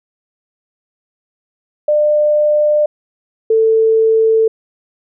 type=tone pair in turn; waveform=sine; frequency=599 / 444.8 Hz; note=D5 / A4; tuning=+34 / +19 cents; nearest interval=perfect fourth; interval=515 cents; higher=first; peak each=-9 / -8 dBFS; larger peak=second; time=1.88-2.86 / 3.5-4.48 s; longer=neither; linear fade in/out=5 ms; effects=none